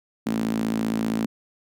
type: tone with high-pass filter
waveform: sawtooth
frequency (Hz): 55.3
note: A1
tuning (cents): +9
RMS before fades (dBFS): -25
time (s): 0.26-1.26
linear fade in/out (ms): 5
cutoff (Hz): 230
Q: 5.3
effects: none